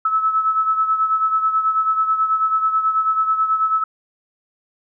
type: beating tone pair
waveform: sine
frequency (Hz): 1300 / 1309.2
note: E6 / E6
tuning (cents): -24 / -12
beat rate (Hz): 9.2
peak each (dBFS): -16 / -23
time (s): 0.05-3.84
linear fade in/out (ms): 5
effects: none